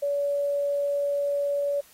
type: tone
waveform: sine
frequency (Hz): 570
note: C#5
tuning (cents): +48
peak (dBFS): -23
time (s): 0.02-1.81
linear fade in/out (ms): 10
effects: white hiss -55 dBFS RMS until 1.93 s + AAC 48 kbps